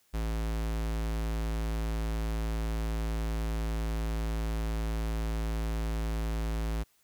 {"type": "tone", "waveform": "square", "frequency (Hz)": 54.9, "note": "A1", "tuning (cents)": -3, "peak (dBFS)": -30, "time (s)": [0.13, 6.84], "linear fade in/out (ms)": 20, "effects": ["white hiss -68 dBFS RMS until 7.03 s"]}